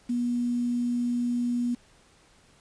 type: tone with quantisation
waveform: sine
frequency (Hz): 241.8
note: B3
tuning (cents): -36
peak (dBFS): -24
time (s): 0.09-1.75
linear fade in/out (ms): 10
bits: 8
effects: pink hiss -59 dBFS RMS until 2.6 s + resampled to 22050 Hz